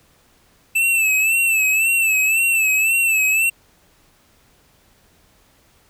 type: tone with vibrato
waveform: square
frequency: 2637 Hz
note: E7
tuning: in tune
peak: -15 dBFS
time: 0.75-3.5 s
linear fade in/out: 10 ms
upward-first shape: sine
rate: 1.9 Hz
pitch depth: 67 cents each way
effects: pink hiss -56 dBFS RMS until 5.89 s